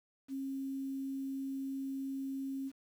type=tone with quantisation; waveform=sine; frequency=270.3 Hz; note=C#4; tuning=44 cents flat; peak=-36 dBFS; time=0.28-2.72 s; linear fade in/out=50 ms; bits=10; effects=none